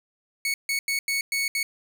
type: tone bursts at uneven times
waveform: sawtooth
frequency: 2217 Hz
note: C#7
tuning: in tune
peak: -20 dBFS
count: 6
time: 0.45-0.54 / 0.69-0.79 / 0.88-0.99 / 1.08-1.21 / 1.32-1.48 / 1.55-1.63 s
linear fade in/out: 2 ms
effects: none